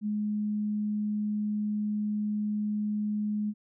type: tone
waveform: sine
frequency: 210 Hz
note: G#3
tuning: 19 cents sharp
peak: -27 dBFS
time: 0.01-3.54 s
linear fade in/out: 50 ms
effects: none